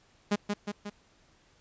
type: tone with echo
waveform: sawtooth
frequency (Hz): 205.5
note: G#3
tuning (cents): -18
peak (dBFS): -20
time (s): 0.31-0.36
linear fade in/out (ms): 10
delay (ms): 180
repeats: 3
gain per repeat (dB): -4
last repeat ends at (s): 0.9
effects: pink hiss -64 dBFS RMS until 1.6 s + resampled to 16000 Hz